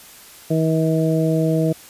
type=harmonic tone; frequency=160 Hz; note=D#3; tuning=49 cents sharp; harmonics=1 / 2 / 3 / 4; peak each=-18 / -21 / -23 / -24 dBFS; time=0.5-1.73 s; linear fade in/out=10 ms; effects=white hiss -43 dBFS RMS until 1.89 s + resampled to 32000 Hz